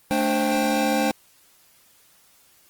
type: tone cluster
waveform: square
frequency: 219.6 / 292.7 / 526 / 788 Hz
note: A3 / D4 / C5 / G5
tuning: -3 / -6 / +9 / +9 cents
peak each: -26 dBFS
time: 0.11-1.11 s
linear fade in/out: 0 ms
effects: white hiss -57 dBFS RMS until 2.69 s + Opus 24 kbps